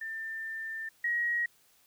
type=tone pair in turn; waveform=sine; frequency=1790 / 1896.4 Hz; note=A6 / A#6; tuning=+29 / +29 cents; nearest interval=minor second; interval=100 cents; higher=second; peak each=-35 / -27 dBFS; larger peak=second; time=0.01-0.89 / 1.04-1.46 s; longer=first; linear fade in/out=5 ms; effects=white hiss -65 dBFS RMS until 1.86 s